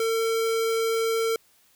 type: tone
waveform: square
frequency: 452.1 Hz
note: A4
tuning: 47 cents sharp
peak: -23 dBFS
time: 0-1.36 s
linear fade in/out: 2 ms
effects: white hiss -61 dBFS RMS until 1.75 s